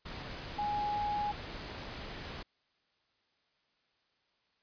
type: tone in noise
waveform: sine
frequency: 830.6 Hz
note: G#5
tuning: in tune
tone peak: -31 dBFS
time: 0.58-1.32 s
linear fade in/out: 10 ms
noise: pink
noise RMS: -43 dBFS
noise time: 0.05-2.43 s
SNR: +9 dB
effects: white hiss -75 dBFS RMS until 4.62 s + resampled to 11025 Hz